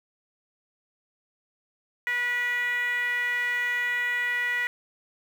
10% pulse tone with band-pass filter, 486.4 Hz, B4, 26 cents flat, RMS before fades -27 dBFS, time 2.07-4.67 s, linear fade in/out 0 ms, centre 1900 Hz, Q 6.2, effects 8-bit

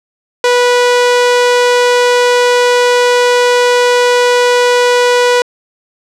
sawtooth tone, 490 Hz, B4, 14 cents flat, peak -3 dBFS, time 0.44-5.42 s, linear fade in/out 2 ms, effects low-pass 7000 Hz 12 dB/octave

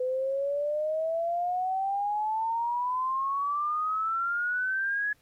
sine exponential sweep, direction up, 503 to 1693 Hz, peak -26 dBFS, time 0-5.13 s, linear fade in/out 5 ms, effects pink hiss -67 dBFS RMS until 5.21 s + AAC 48 kbps

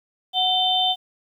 sine tone cluster, 740 / 3082 / 3577 Hz, F#5 / G7 / A7, 0 / -30 / +28 cents, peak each -22 dBFS, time 0.33-0.96 s, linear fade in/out 50 ms, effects 9-bit

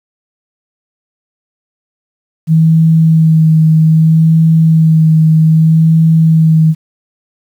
sine tone with vibrato, 160 Hz, D#3, 49 cents sharp, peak -4 dBFS, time 2.47-6.75 s, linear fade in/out 50 ms, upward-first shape sine, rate 0.63 Hz, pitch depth 18 cents each way, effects 7-bit

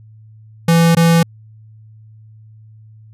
square tone with dropouts, 167.1 Hz, E3, 24 cents sharp, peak -9 dBFS, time 0.68-1.23 s, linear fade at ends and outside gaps 5 ms, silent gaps 0.95-0.968 s, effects added 109 Hz sine -39 dBFS peak until 3.13 s + resampled to 32000 Hz

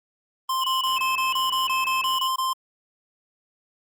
square tone bursts, 1046.5 Hz, C6, in tune, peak -23 dBFS, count 12, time 0.49-2.532 s, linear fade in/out 5 ms, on 150 ms, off 22 ms
sine tone with vibrato, 2776 Hz, F7, 11 cents flat, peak -26 dBFS, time 0.61-2.28 s, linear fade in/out 10 ms, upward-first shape square, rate 1.4 Hz, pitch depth 110 cents each way
click train, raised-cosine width 0.5 ms, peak -32 dBFS, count 89, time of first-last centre 0.87-2.166 s, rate 67.9 Hz
effects Opus 32 kbps

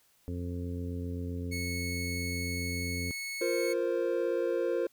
harmonic tone, 87.7 Hz, F2, 8 cents sharp, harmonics 1 / 2 / 3 / 4 / 5 / 6, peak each -35 / -42 / -39 / -52 / -44 / -52 dBFS, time 0.28-3.11 s, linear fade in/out 0 ms
sawtooth tone, 2200 Hz, C#7, 14 cents flat, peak -32 dBFS, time 1.51-3.74 s, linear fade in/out 20 ms
triangle chord, F suspended fourth, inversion none, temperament just, 349.2 / 465.6 / 523.8 Hz, F4 / Bb4 / C5, 0 / -2 / +2 cents, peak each -30 dBFS, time 3.41-4.87 s, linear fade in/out 5 ms
effects white hiss -67 dBFS RMS until 4.92 s

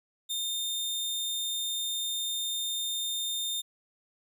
sawtooth tone, 3632 Hz, A#7, 46 cents flat, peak -27 dBFS, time 0.29-3.62 s, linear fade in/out 20 ms, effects none

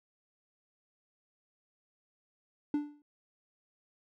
triangle tone with exponential decay, 293.7 Hz, D4, in tune, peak -23 dBFS, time 2.74-3.02 s, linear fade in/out 2 ms, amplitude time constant 59 ms, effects none

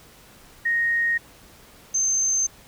sine tone pair in turn, 1864.7 / 6272 Hz, A#6 / G8, 0 / 0 cents, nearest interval octave + major sixth, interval 2100 cents, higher second, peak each -19 / -19 dBFS, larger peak neither, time 0.65-1.18 / 1.94-2.47 s, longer neither, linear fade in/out 10 ms, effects pink hiss -50 dBFS RMS until 2.67 s

